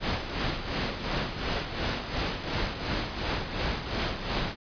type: noise with tremolo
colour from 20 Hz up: pink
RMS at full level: -28 dBFS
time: 0-4.56 s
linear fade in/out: 50 ms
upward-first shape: sine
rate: 2.8 Hz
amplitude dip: 60%
effects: resampled to 11025 Hz